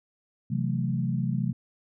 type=chord; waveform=sine; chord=F# half-diminished seventh; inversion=second; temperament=equal; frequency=130.81 / 164.81 / 185 / 220 Hz; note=C3 / E3 / F#3 / A3; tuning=0 / 0 / 0 / 0 cents; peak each=-28 / -31 / -31 / -32 dBFS; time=0.5-1.53 s; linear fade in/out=10 ms; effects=none